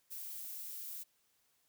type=noise; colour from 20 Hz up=violet; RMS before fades=-45 dBFS; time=0.1-1.04 s; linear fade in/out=20 ms; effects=white hiss -75 dBFS RMS until 1.68 s